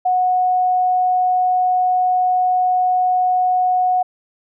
sine tone, 733 Hz, F#5, 16 cents flat, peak -13 dBFS, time 0.05-4.03 s, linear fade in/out 10 ms, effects none

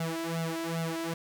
sawtooth tone with flanger, 164.81 Hz, E3, in tune, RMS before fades -33 dBFS, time 0-1.14 s, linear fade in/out 5 ms, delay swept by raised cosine 1.4 to 3.1 ms, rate 2.5 Hz, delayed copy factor +1, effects none

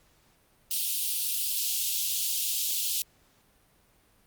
white high-pass noise, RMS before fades -29 dBFS, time 0.71-3.02 s, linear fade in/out 0 ms, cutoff 2800 Hz, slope 48 dB/octave, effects pink hiss -64 dBFS RMS until 4.26 s + Opus 48 kbps

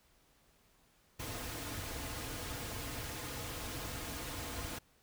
pink noise with comb filter, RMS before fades -42 dBFS, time 1.19-4.79 s, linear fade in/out 10 ms, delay 5.2 ms, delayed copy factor -0.55, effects pink hiss -69 dBFS RMS until 5.02 s

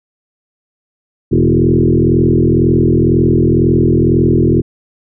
sine tone with frequency modulation, 237.1 Hz, A#3, 30 cents sharp, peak -7 dBFS, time 1.31-4.62 s, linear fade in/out 20 ms, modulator 42 Hz, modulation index 3.7, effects none

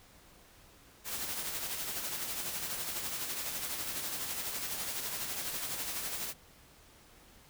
white noise with tremolo, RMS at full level -36 dBFS, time 1.04-6.34 s, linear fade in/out 50 ms, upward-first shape sine, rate 12 Hz, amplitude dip 40%, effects pink hiss -59 dBFS RMS until 7.49 s

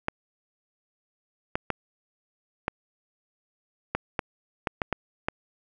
clicks, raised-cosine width 0.5 ms, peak -10 dBFS, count 10, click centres 0.084 / 1.555 / 1.703 / 2.681 / 3.95 / 4.192 / 4.672 / 4.818 / 4.927 / 5.285 s, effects none

